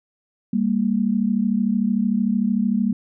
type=tone pair together; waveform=sine; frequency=199.1 / 232.4 Hz; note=G3 / A#3; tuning=+27 / -5 cents; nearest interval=minor third; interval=268 cents; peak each=-20 dBFS; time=0.53-2.93 s; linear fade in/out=5 ms; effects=none